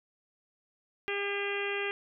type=harmonic tone with a mistuned harmonic; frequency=402.6 Hz; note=G4; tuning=46 cents sharp; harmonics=1 / 2 / 3 / 4 / 5 / 6 / 7 / 8; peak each=-34 / -43 / -43 / -39 / -38 / -39 / -39 / -45 dBFS; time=1.08-1.91 s; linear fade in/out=0 ms; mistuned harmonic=7; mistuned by=-36 cents; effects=none